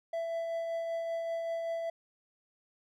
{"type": "tone with tremolo", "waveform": "triangle", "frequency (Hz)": 665, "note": "E5", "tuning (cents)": 15, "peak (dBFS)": -29, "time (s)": [0.13, 1.9], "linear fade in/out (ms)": 5, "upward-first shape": "triangle", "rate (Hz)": 5.2, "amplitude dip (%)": 30, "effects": []}